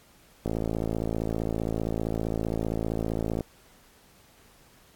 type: click train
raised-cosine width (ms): 2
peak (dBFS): -15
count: 164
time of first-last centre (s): 0.46-3.408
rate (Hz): 55.3
effects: pink hiss -58 dBFS RMS until 4.95 s + AAC 64 kbps